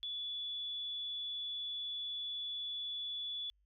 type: tone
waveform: sine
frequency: 3436 Hz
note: A7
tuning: 42 cents flat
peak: -38 dBFS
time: 0.03-3.5 s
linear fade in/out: 0 ms
effects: added 50 Hz sine -70 dBFS peak until 3.65 s